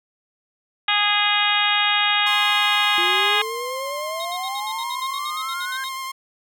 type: harmonic tone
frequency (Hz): 413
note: G#4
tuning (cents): -10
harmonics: 2 / 3 / 4 / 5 / 6 / 7 / 8 / 9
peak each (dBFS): -25 / -25 / -25 / -25 / -25 / -25 / -25 / -25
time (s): 0.88-3.42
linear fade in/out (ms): 5
type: tone with vibrato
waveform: sawtooth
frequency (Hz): 1058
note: C6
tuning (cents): +19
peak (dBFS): -24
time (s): 2.26-6.12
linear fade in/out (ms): 10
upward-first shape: sine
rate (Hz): 9.7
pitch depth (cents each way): 17
type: exponential sweep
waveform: sine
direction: up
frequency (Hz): 342.9 to 1615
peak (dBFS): -28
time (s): 2.98-5.84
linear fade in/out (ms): 0
type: tone bursts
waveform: triangle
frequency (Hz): 3759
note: A#7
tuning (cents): +14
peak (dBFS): -29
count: 15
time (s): 4.2-5.887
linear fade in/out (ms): 2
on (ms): 49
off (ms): 68
effects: none